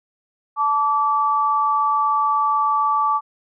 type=tone pair together; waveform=sine; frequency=873.3 / 1157 Hz; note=A5 / D6; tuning=-13 / -26 cents; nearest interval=perfect fourth; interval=487 cents; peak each=-21 / -17 dBFS; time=0.56-3.21 s; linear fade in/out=50 ms; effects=none